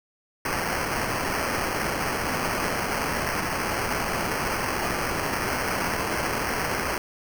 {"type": "noise with sample-and-hold", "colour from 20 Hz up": "blue", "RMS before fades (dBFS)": -27, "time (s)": [0.45, 6.98], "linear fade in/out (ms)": 2, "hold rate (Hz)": 3675, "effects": []}